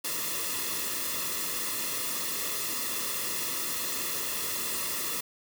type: noise with comb filter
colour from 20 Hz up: white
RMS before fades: -32 dBFS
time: 0.04-5.21 s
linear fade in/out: 10 ms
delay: 1.3 ms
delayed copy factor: -0.75
effects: none